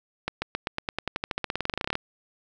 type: accelerating click train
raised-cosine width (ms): 0.3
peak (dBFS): -11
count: 26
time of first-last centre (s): 0.28-1.954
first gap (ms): 140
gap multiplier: 0.93
effects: none